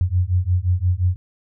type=beating tone pair; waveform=sine; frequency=87.6 / 93.3 Hz; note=F2 / F#2; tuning=+6 / +15 cents; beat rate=5.7 Hz; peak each=-19 / -19 dBFS; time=0.01-1.16 s; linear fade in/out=0 ms; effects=none